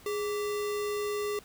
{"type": "tone with sample-and-hold", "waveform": "sine", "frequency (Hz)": 415.3, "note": "G#4", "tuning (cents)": 0, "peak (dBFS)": -29, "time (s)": [0.06, 1.39], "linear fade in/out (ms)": 2, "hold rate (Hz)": 1575, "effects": ["pink hiss -55 dBFS RMS until 1.44 s"]}